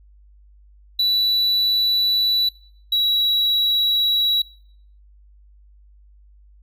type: tone pair in turn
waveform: triangle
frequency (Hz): 3951 / 3892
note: B7 / B7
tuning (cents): 0 / -26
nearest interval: unison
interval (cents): 26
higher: first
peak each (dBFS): -14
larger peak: neither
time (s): 0.99-2.49 / 2.92-4.42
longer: neither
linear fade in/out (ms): 5
effects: noise-tail reverb RT60 0.6 s tail -22 dB re dry + added 50 Hz sine -47 dBFS peak until 6.62 s